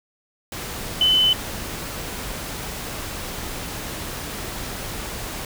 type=tone in noise; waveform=sine; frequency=3027 Hz; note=F#7; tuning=39 cents sharp; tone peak=-14 dBFS; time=1.01-1.33 s; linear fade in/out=2 ms; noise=pink; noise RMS=-31 dBFS; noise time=0.52-5.45 s; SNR=+14 dB; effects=none